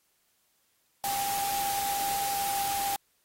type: tone in noise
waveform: sine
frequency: 797 Hz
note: G5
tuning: 28 cents sharp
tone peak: -29 dBFS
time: 1.04-2.96 s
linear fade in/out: 0 ms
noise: white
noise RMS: -34 dBFS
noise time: 1.04-2.96 s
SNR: +2 dB
effects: white hiss -71 dBFS RMS until 3.24 s + AAC 48 kbps